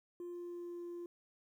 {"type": "tone with pitch glide", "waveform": "sine", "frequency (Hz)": [350, 347], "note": ["F4", "F4"], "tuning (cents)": [4, -11], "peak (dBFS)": -40, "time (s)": [0.2, 1.06], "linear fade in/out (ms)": 2, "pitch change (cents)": -15, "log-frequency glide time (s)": [0.32, 0.85], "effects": ["tanh soft clip ceiling -41 dBFS", "12-bit"]}